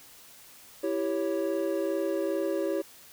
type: chord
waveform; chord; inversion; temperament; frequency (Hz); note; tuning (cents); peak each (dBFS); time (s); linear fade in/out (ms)
triangle; C# diminished; first; equal; 329.6 / 392 / 554.4; E4 / G4 / C#5; 0 / 0 / 0; -29; 0.83-2.82; 10
effects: white hiss -52 dBFS RMS until 3.12 s

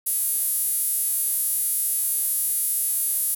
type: tone with high-pass filter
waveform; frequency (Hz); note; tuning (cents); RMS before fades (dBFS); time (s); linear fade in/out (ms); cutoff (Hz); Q
sawtooth; 415.3; G#4; 0; -24; 0.06-3.35; 10; 11000; 4.4
effects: none

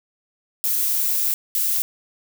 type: noise bursts at uneven times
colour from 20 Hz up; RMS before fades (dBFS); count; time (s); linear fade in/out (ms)
violet; -21; 2; 0.64-1.34 / 1.55-1.82; 0
effects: none

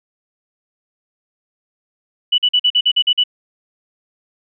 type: tone bursts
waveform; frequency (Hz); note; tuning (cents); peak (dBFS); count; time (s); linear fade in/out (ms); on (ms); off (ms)
sine; 2960; F#7; 0; -10; 9; 2.32-3.238; 10; 62; 45
effects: none

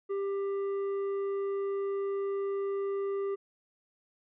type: tone with tanh clipping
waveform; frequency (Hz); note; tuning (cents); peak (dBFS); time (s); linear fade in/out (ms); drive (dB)
sine; 395.6; G4; +16; -31; 0.09-3.36; 20; 7
effects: none

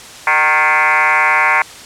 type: tone with frequency modulation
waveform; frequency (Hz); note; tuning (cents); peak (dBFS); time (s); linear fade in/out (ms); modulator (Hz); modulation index
sine; 1565; G6; -3; -9; 0.27-1.62; 2; 160; 4.8
effects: white hiss -34 dBFS RMS until 1.85 s + low-pass 8000 Hz 12 dB/octave

